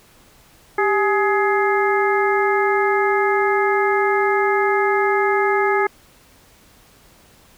harmonic tone with a mistuned harmonic, 419.7 Hz, G#4, 18 cents sharp, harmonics 1 / 2 / 3 / 4 / 5, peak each -18 / -21 / -23 / -24 / -25 dBFS, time 0.78-5.87 s, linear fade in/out 5 ms, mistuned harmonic 1, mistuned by -100 cents, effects pink hiss -51 dBFS RMS until 7.57 s

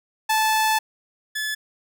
sawtooth tone pair in turn, 873 / 1723.5 Hz, A5 / A6, -14 / -36 cents, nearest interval octave, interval 1178 cents, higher second, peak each -14 / -21 dBFS, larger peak first, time 0.29-0.79 / 1.35-1.55 s, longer first, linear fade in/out 10 ms, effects none

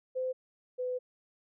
sine tone pair in turn, 514 / 502.3 Hz, C5 / B4, -31 / +29 cents, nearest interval unison, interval 40 cents, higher first, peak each -30 / -31 dBFS, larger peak first, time 0.15-0.33 / 0.78-0.99 s, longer second, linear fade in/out 20 ms, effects none

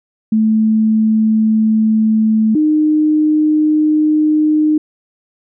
sine tone pair in turn, 218.7 / 306.2 Hz, A3 / D#4, -10 / -28 cents, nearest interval tritone, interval 582 cents, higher second, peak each -9 dBFS, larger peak neither, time 0.32-2.55 / 2.55-4.78 s, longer neither, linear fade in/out 5 ms, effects none

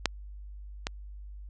clicks, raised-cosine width 0.2 ms, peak -6 / -13 dBFS, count 2, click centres 0.057 / 0.869 s, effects added 50 Hz sine -41 dBFS peak until 1.49 s + resampled to 22050 Hz

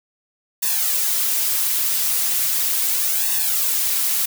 blue noise with flanger, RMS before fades -20 dBFS, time 0.62-4.26 s, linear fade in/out 10 ms, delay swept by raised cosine 1.1 to 6.6 ms, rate 0.37 Hz, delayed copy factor +0.85, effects none

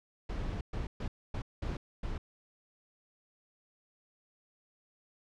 brown noise bursts at uneven times, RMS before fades -36 dBFS, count 6, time 0.29-0.61 / 0.73-0.87 / 1-1.08 / 1.34-1.42 / 1.62-1.77 / 2.03-2.18 s, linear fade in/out 5 ms, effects low-pass 5000 Hz 12 dB/octave

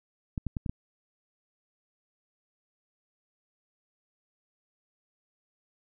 clicks, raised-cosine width 5 ms, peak -19 dBFS, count 5, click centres 0.378 / 0.467 / 0.568 / 0.662 / 0.695 s, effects none

